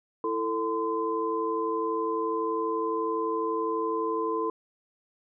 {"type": "tone cluster", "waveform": "sine", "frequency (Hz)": [332.7, 444.6, 1027], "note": ["E4", "A4", "C6"], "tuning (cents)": [16, 18, -33], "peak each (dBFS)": [-32, -29, -30], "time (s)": [0.24, 4.5], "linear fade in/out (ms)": 2, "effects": []}